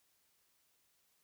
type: silence
effects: white hiss -75 dBFS RMS until 1.23 s